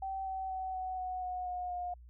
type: tone with pitch steps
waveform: sine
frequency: 771 / 762.6 / 754.3 / 746 / 737.9 / 729.8 / 721.9 / 714 Hz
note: G5 / G5 / F#5 / F#5 / F#5 / F#5 / F#5 / F5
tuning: -29 / -48 / +33 / +14 / -5 / -24 / -43 / +38 cents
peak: -35 dBFS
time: 0.02-1.94 s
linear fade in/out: 5 ms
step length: 240 ms
effects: added 60 Hz sine -51 dBFS peak until 2.09 s